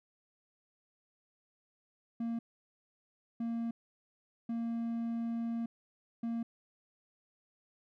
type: tone bursts at uneven times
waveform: triangle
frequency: 231.4 Hz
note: A#3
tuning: 13 cents flat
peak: -31 dBFS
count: 4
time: 2.2-2.39 / 3.4-3.71 / 4.49-5.66 / 6.23-6.43 s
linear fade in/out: 5 ms
effects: none